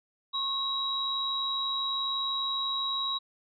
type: tone pair together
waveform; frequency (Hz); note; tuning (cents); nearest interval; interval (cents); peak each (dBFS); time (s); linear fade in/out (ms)
sine; 1084 / 3853; C#6 / B7; -39 / -44; octave + minor seventh; 2195; -34 / -29; 0.33-3.19; 20
effects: none